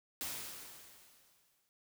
white noise with exponential decay, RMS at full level -39 dBFS, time 0.21-1.69 s, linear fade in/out 0 ms, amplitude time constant 320 ms, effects none

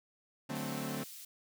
sawtooth chord, D dominant seventh, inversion none, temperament equal, 146.83 / 185 / 220 / 261.6 Hz, D3 / F#3 / A3 / C4, 0 / 0 / 0 / 0 cents, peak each -38 / -41 / -37 / -37 dBFS, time 0.49-1.04 s, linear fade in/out 10 ms
white high-pass noise, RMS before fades -49 dBFS, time 0.55-1.25 s, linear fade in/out 5 ms, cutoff 3200 Hz, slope 12 dB/octave
effects none

